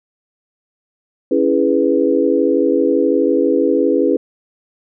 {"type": "chord", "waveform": "sine", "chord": "C# minor seventh", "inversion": "none", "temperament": "equal", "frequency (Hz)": [277.2, 329.6, 415.3, 493.9], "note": ["C#4", "E4", "G#4", "B4"], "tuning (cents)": [0, 0, 0, 0], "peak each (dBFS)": -17, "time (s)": [1.31, 4.17], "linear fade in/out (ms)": 5, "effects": []}